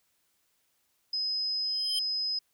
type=tone; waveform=sine; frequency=5060 Hz; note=D#8; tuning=28 cents sharp; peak=-28 dBFS; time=1.13-2.39 s; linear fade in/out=5 ms
type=tone with exponential growth; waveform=square; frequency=3152 Hz; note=G7; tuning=9 cents sharp; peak=-28 dBFS; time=1.64-1.99 s; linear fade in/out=2 ms; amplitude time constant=75 ms
effects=white hiss -73 dBFS RMS until 2.53 s